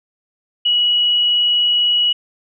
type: tone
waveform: sine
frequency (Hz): 2921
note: F#7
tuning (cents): -23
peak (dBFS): -12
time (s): 0.65-2.13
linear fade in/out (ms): 10
effects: none